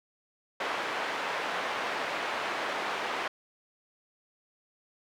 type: band-pass noise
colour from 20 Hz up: pink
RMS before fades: -33 dBFS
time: 0.6-3.28 s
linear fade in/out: 5 ms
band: 600 to 2400 Hz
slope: 12 dB/octave
effects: none